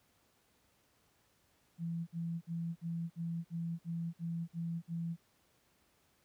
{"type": "tone bursts", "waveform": "sine", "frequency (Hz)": 167.6, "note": "E3", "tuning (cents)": 29, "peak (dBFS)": -35, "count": 10, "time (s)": [1.78, 5.166], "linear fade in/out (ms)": 50, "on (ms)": 290, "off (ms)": 54, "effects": ["pink hiss -72 dBFS RMS until 6.24 s", "high-pass 60 Hz 12 dB/octave"]}